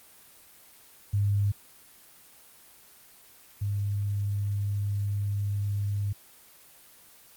sine tone pair in turn, 101.3 / 101.3 Hz, G#2 / G#2, -43 / -43 cents, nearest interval unison, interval 0 cents, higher neither, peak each -22 / -26 dBFS, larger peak first, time 1.13-1.52 / 3.61-6.13 s, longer second, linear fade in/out 10 ms, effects white hiss -54 dBFS RMS until 7.36 s + Opus 24 kbps

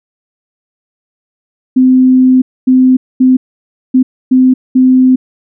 sine tone bursts at uneven times, 257.1 Hz, C4, 30 cents flat, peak -3 dBFS, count 6, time 1.76-2.42 / 2.67-2.97 / 3.2-3.37 / 3.94-4.03 / 4.31-4.54 / 4.75-5.16 s, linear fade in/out 10 ms, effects none

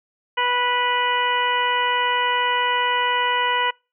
harmonic tone, 491.3 Hz, B4, 9 cents flat, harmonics 1 / 2 / 3 / 4 / 5 / 6, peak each -29 / -21 / -27 / -25 / -30 / -26 dBFS, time 0.37-3.71 s, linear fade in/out 10 ms, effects noise-tail reverb RT60 0.3 s tail -26 dB re dry

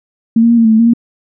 sine tone with pitch steps, 227.4 / 232.5 / 235.3 / 229 / 221.3 / 220 / 231.4 / 234.4 Hz, A#3 / A#3 / A#3 / A#3 / A3 / A3 / A#3 / A#3, -43 / -4 / +16 / -31 / +10 / 0 / -13 / +10 cents, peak -5 dBFS, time 0.36-0.936 s, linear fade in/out 5 ms, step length 72 ms, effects none

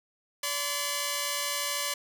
5% pulse tone pair together, 574.7 / 1024 Hz, D5 / C6, -38 / -38 cents, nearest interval minor seventh, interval 1000 cents, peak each -20 / -20 dBFS, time 0.43-1.94 s, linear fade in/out 5 ms, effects none

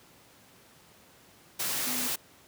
sine tone in noise, 250 Hz, B3, 21 cents sharp, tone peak -38 dBFS, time 1.86-2.08 s, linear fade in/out 10 ms, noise white, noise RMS -31 dBFS, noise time 1.59-2.16 s, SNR -10 dB, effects pink hiss -57 dBFS RMS until 2.47 s + high-pass 100 Hz 12 dB/octave

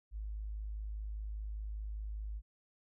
sine tone, 52.5 Hz, G#1, 19 cents sharp, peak -38 dBFS, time 0.11-2.42 s, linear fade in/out 50 ms, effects none

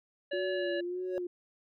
harmonic tone, 570 Hz, C#5, 48 cents sharp, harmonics 1 / 3 / 5 / 7, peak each -33 / -39 / -44 / -48 dBFS, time 0.31-0.81 s, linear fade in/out 10 ms
sine tone with vibrato, 357.4 Hz, F4, 40 cents sharp, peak -33 dBFS, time 0.33-1.27 s, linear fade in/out 5 ms, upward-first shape sine, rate 1.7 Hz, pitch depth 54 cents each way
triangle tone with exponential growth, 554.4 Hz, C#5, in tune, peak -28 dBFS, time 0.94-1.18 s, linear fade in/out 0 ms, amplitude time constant 51 ms
effects none

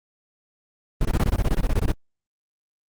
brown noise bursts, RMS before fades -19 dBFS, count 15, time 1.01-1.919 s, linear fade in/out 2 ms, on 41 ms, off 21 ms, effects Opus 24 kbps

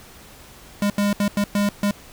square tone bursts at uneven times, 203.5 Hz, G#3, 35 cents flat, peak -18 dBFS, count 6, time 0.82-0.9 / 0.98-1.13 / 1.2-1.28 / 1.37-1.44 / 1.55-1.69 / 1.83-1.91 s, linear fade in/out 2 ms, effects pink hiss -45 dBFS RMS until 2.12 s

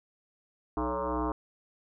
sine tone with frequency modulation, 311.1 Hz, D#4, in tune, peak -28 dBFS, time 0.77-1.32 s, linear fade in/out 2 ms, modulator 124 Hz, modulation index 7, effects none

